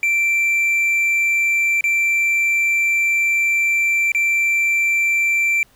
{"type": "tone with dropouts", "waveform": "triangle", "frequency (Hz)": 2347, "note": "D7", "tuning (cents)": -2, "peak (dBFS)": -13, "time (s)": [0.03, 5.63], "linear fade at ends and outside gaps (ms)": 1, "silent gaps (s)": [[1.809, 1.84], [4.119, 4.148]], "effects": ["pink hiss -55 dBFS RMS until 5.75 s"]}